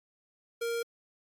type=tone; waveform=square; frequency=466.2 Hz; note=A#4; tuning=in tune; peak=-31 dBFS; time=0.61-0.83 s; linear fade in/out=10 ms; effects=AAC 64 kbps